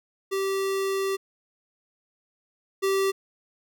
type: tone pair in turn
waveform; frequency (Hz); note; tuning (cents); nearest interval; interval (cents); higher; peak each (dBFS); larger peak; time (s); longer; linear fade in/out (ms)
square; 388.6 / 388.6; G4 / G4; -15 / -15; unison; 0; neither; -25 / -22; second; 0.31-1.17 / 2.82-3.12; first; 20
effects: none

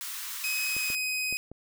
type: high-pass noise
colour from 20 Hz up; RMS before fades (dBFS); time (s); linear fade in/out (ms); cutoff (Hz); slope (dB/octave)
white; -37; 0.01-0.95; 0; 1000; 48
type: tone with pitch glide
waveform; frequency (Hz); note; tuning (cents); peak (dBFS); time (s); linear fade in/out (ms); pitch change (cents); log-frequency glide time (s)
sawtooth; 2529 to 2513; D#7 to D#7; +28 to +17; -25; 0.44-1.37; 0; -11; 0.68-0.91
type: clicks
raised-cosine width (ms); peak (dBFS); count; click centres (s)
2; -29; 4; 0.766 / 0.902 / 1.326 / 1.516
effects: none

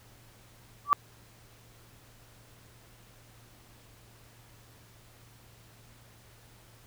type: tone with exponential growth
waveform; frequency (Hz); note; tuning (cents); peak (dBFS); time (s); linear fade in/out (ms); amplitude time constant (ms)
sine; 1155; D6; -29; -13; 0.85-0.93; 0; 16
effects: added 115 Hz sine -58 dBFS peak until 6.86 s + pink hiss -58 dBFS RMS until 6.86 s

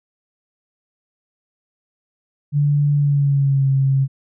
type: tone with pitch glide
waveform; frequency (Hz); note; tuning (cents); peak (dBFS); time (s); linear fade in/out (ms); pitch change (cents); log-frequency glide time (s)
sine; 145.2 to 135.48; D3 to C#3; -19 to -39; -13; 2.52-4.08; 50; -120; 2.95-3.69
effects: none

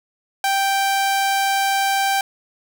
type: tone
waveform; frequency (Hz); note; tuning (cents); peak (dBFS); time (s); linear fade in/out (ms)
sawtooth; 784; G5; 0; -13; 0.44-2.21; 2
effects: none

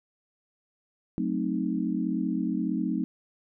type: chord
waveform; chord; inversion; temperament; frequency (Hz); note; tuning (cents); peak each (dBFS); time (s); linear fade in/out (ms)
sine; F# diminished seventh; none; equal; 185 / 220 / 261.6 / 311.1; F#3 / A3 / C4 / Eb4; 0 / 0 / 0 / 0; -31; 1.18-3.04; 0
effects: none

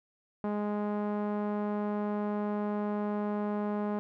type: tone with low-pass filter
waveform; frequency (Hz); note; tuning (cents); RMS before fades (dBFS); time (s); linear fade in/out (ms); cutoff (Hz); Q
sawtooth; 207.7; G#3; 0; -32; 0.44-3.99; 0; 990; 1.2
effects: none

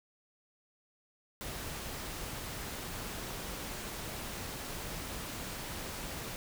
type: noise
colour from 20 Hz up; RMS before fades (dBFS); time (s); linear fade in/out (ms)
pink; -41; 1.41-6.36; 0
effects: none

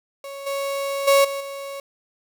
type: tone with level steps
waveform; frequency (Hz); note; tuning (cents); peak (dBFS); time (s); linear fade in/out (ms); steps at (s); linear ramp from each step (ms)
35% pulse; 554.4; C#5; 0; -31 / -22 / -11 / -24 / -29; 0.24-1.8; 2; 0.46 / 1.07 / 1.24 / 1.4; 10
effects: none

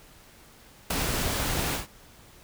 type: noise with ADSR envelope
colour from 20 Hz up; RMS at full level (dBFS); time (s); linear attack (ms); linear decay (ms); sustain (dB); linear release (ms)
pink; -24; 0.9-1.87; 7; 5; -4; 140
effects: pink hiss -53 dBFS RMS until 2.43 s

